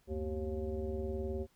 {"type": "tone with frequency modulation", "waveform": "sine", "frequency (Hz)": 227.3, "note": "A#3", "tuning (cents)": -43, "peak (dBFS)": -34, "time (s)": [0.07, 1.47], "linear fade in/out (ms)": 50, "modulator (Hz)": 158, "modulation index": 1.8, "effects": ["pink hiss -71 dBFS RMS until 1.55 s"]}